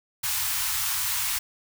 white band-stop noise, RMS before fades -27 dBFS, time 0.23-1.39 s, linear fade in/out 10 ms, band 120 to 840 Hz, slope 48 dB/octave, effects none

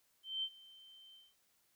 sine tone with ADSR envelope, 3108 Hz, G7, 16 cents flat, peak -34 dBFS, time 0.23-1.35 s, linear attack 200 ms, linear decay 60 ms, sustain -22 dB, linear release 210 ms, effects white hiss -75 dBFS RMS until 1.75 s

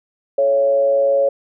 sine tone with frequency modulation, 554.4 Hz, C#5, in tune, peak -12 dBFS, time 0.38-1.29 s, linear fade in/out 5 ms, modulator 120 Hz, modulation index 0.44, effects none

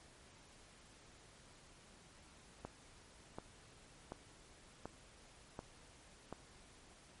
click train, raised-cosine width 1 ms, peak -30 dBFS, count 6, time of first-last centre 2.65-6.326 s, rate 1.36 Hz, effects pink hiss -62 dBFS RMS until 7.2 s + MP3 48 kbps

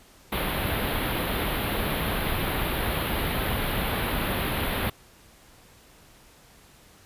pink band-stop noise, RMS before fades -27 dBFS, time 0.32-4.9 s, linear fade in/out 5 ms, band 3900 to 11000 Hz, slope 48 dB/octave, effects pink hiss -54 dBFS RMS until 7.05 s + resampled to 32000 Hz

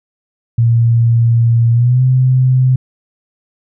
sine tone with pitch glide, 116.54 to 128.56 Hz, A#2 to C3, 0 to -30 cents, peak -7 dBFS, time 0.58-2.76 s, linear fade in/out 5 ms, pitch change +170 cents, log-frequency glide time 1.72-2.02 s, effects none

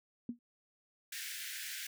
sine tone with exponential decay, 238.8 Hz, A#3, 42 cents sharp, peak -32 dBFS, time 0.29-0.39 s, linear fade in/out 2 ms, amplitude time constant 20 ms
pink high-pass noise, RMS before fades -43 dBFS, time 1.12-1.87 s, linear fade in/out 5 ms, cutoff 1500 Hz, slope 96 dB/octave
effects none

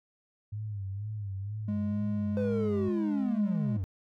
sine tone with vibrato, 101.9 Hz, G#2, 32 cents flat, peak -33 dBFS, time 0.52-2.89 s, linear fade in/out 10 ms, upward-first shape sine, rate 2.1 Hz, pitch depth 100 cents each way
triangle tone, 207.7 Hz, G#3, in tune, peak -27 dBFS, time 1.68-3.77 s, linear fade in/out 5 ms
triangle linear sweep, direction down, 513 to 85.8 Hz, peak -27 dBFS, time 2.37-3.84 s, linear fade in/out 0 ms
effects tanh soft clip ceiling -17 dBFS

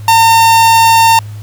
45% pulse tone, 909 Hz, A#5, 44 cents flat, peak -4 dBFS, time 0.08-1.19 s, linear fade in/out 2 ms, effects added 105 Hz sine -23 dBFS peak until 1.42 s + pink hiss -41 dBFS RMS until 1.42 s

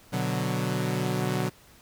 sawtooth chord, B minor, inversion none, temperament equal, 123.47 / 146.83 / 185 Hz, B2 / D3 / F#3, 0 / 0 / 0 cents, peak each -26 / -27 / -26 dBFS, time 0.12-1.5 s, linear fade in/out 20 ms, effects pink hiss -55 dBFS RMS until 1.81 s

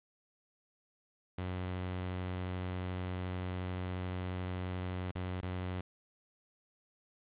sawtooth tone with dropouts, 91.4 Hz, F#2, 21 cents flat, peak -32 dBFS, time 1.38-5.81 s, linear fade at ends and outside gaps 5 ms, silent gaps 5.114-5.152 / 5.412-5.429 s, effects resampled to 8000 Hz + 10-bit

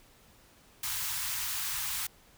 white band-stop noise, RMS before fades -34 dBFS, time 0.83-2.07 s, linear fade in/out 5 ms, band 140 to 850 Hz, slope 48 dB/octave, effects pink hiss -60 dBFS RMS until 2.37 s

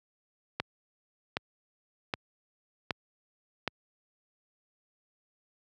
click train, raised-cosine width 0.3 ms, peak -13 dBFS, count 5, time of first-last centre 0.6-3.677 s, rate 1.3 Hz, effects high-pass 80 Hz 12 dB/octave

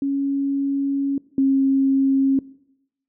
sine tone pair in turn, 277.2 / 270.4 Hz, C#4 / C#4, 0 / -43 cents, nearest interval unison, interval 43 cents, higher first, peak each -19 / -14 dBFS, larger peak second, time 0.02-1.18 / 1.38-2.39 s, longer first, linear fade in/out 2 ms, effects noise-tail reverb RT60 0.8 s tail -21 dB re dry

